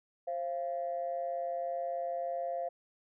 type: tone pair together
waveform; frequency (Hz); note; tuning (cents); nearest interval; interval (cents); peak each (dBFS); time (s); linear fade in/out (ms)
sine; 530 / 688.3; C5 / F5; +22 / -25; perfect fourth; 453; -36 / -34; 0.27-2.69; 10
effects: tanh soft clip ceiling -26 dBFS